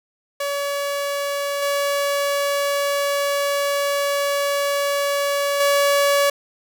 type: tone with level steps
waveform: sawtooth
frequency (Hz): 567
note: C#5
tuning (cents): +39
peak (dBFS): -18 / -15 / -11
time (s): 0.4-6.3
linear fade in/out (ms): 5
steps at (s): 1.62 / 5.6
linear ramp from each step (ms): 5
effects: none